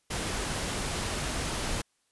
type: noise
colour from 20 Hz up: pink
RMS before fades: -32 dBFS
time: 0.1-1.82 s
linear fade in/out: 10 ms
effects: white hiss -73 dBFS RMS until 2.11 s + resampled to 24000 Hz